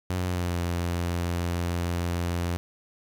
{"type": "tone with pitch glide", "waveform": "sawtooth", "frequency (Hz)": [90.8, 86.65], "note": ["F#2", "F2"], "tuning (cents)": [-32, -13], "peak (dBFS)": -22, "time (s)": [0.1, 2.57], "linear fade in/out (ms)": 0, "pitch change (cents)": -81, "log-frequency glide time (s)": [0.24, 0.57], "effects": ["9-bit"]}